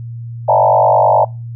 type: tone with frequency modulation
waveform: sine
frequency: 752 Hz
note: F#5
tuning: 28 cents sharp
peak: -7 dBFS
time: 0.48-1.25 s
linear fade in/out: 10 ms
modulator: 49.5 Hz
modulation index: 3.6
effects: noise-tail reverb RT60 0.3 s tail -26 dB re dry + added 117 Hz sine -24 dBFS peak until 1.55 s